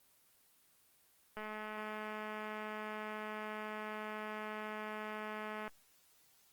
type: click train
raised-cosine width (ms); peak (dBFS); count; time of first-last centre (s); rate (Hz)
0.5; -29; 923; 1.37-5.678; 214
effects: white hiss -69 dBFS RMS until 6.52 s + Opus 24 kbps